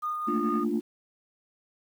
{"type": "tone with tremolo", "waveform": "sine", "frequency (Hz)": 1225, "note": "D#6", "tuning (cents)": -27, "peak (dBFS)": -27, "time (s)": [0.02, 0.65], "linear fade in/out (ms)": 20, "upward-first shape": "sine", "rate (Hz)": 4.5, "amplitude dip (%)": 30}
{"type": "chord", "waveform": "sine", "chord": "Bb major seventh", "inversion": "third", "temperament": "equal with one note detuned", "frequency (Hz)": [220, 230.3, 293.7, 349.2], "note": ["A3", "Bb3", "D4", "F4"], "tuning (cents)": [0, -21, 0, 0], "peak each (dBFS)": -30, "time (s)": [0.27, 0.81], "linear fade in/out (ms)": 20}
{"effects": ["tanh soft clip ceiling -17 dBFS", "9-bit"]}